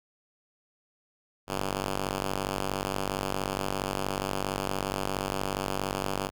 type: ring-modulated tone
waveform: 5% pulse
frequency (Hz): 97.1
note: G2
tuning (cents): -16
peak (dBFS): -15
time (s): 1.47-6.31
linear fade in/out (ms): 50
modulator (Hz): 70.8
effects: none